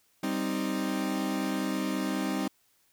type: chord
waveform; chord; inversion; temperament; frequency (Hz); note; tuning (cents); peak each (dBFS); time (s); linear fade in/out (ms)
40% pulse; C minor; second; equal; 196 / 261.6 / 311.1; G3 / C4 / Eb4; 0 / 0 / 0; -32; 0.23-2.48; 5
effects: white hiss -68 dBFS RMS until 2.92 s